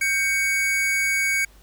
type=tone pair together; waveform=square; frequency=1568 / 2235 Hz; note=G6 / C#7; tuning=0 / +14 cents; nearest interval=tritone; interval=614 cents; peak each=-28 / -21 dBFS; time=0.01-1.45 s; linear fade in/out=5 ms; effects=added 50 Hz sine -49 dBFS peak until 1.62 s + pink hiss -55 dBFS RMS until 1.62 s